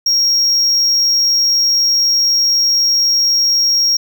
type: tone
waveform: triangle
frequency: 5588 Hz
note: F8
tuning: in tune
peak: -9 dBFS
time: 0.06-3.97 s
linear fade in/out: 5 ms
effects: none